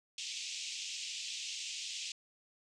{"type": "band-pass noise", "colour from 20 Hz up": "pink", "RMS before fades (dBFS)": -42, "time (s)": [0.18, 2.12], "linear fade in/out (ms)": 2, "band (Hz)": [2500, 7600], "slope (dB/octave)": 48, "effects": []}